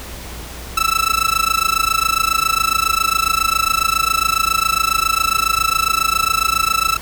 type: tone with amplitude modulation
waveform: sawtooth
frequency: 1318.5 Hz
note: E6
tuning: in tune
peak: -7 dBFS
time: 0.77-6.97 s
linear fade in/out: 5 ms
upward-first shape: sine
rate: 27.3 Hz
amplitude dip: 95%
effects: added 60 Hz sine -33 dBFS peak until 7.01 s + pink hiss -33 dBFS RMS until 7.01 s